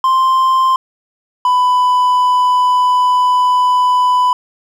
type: tone pair in turn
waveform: triangle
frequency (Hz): 1046.5 / 997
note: C6 / B5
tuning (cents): 0 / +16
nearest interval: minor second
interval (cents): 84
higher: first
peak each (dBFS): -7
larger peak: neither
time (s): 0.04-0.76 / 1.45-4.33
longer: second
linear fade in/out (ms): 2
effects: none